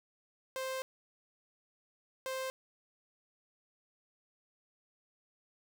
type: tone bursts at uneven times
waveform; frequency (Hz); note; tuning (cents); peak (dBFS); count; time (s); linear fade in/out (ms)
sawtooth; 524; C5; +2; -32; 2; 0.56-0.82 / 2.26-2.5; 0
effects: none